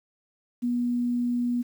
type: tone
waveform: sine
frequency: 242.5 Hz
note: B3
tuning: 31 cents flat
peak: -23 dBFS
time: 0.62-1.63 s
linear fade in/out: 20 ms
effects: 9-bit